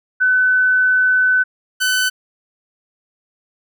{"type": "tone pair in turn", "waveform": ["sine", "sawtooth"], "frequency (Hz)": [1508, 1508], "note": ["F#6", "F#6"], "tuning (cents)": [32, 32], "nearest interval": "unison", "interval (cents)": 0, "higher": "neither", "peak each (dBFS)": -11, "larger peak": "neither", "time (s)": [[0.2, 1.44], [1.8, 2.1]], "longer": "first", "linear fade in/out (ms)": 20, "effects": []}